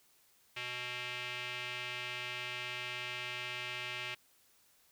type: tone with band-pass filter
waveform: square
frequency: 123.47 Hz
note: B2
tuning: in tune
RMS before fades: -41 dBFS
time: 0.56-4.15 s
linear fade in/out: 10 ms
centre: 2600 Hz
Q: 2.9
effects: white hiss -68 dBFS RMS until 4.91 s